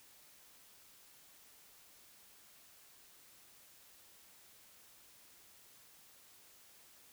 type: silence
effects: white hiss -62 dBFS RMS until 7.12 s